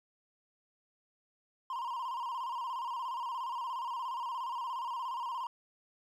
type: tone with vibrato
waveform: triangle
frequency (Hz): 993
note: B5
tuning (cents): +9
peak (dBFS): -33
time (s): 1.7-5.47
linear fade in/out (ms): 2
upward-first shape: square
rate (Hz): 17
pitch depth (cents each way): 91
effects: none